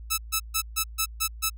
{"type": "tone bursts", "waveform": "5% pulse", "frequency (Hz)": 1306, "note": "E6", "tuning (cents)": -17, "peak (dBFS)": -11, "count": 7, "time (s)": [0.1, 1.5], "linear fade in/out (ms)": 20, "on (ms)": 80, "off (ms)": 140, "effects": ["added 56 Hz sine -38 dBFS peak until 1.57 s"]}